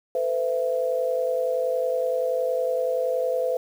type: tone cluster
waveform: sine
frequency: 458.3 / 509 / 666 Hz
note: A#4 / C5 / E5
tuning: -29 / -48 / +18 cents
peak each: -31 / -23 / -28 dBFS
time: 0.15-3.57 s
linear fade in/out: 2 ms
effects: 8-bit